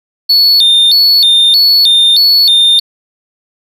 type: tone with vibrato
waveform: triangle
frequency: 4000 Hz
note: B7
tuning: 21 cents sharp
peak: -3 dBFS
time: 0.29-2.8 s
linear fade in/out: 10 ms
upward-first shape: square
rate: 1.6 Hz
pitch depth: 170 cents each way
effects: none